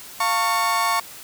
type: chord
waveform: 35% pulse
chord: F augmented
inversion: none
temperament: equal with one note detuned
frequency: 698.5 / 902.7 / 1108.7 Hz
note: F5 / A5 / C#6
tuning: 0 / +44 / 0 cents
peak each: -25 / -23 / -19 dBFS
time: 0.2-1 s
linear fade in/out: 5 ms
effects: white hiss -40 dBFS RMS until 1.23 s